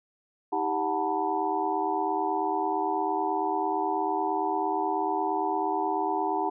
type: tone cluster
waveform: sine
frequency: 317.8 / 394.7 / 736 / 886 / 975 Hz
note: D#4 / G4 / F#5 / A5 / B5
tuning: +37 / +12 / -9 / +12 / -23 cents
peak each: -33 / -32 / -30 / -30 / -33 dBFS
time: 0.52-6.5 s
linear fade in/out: 10 ms
effects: none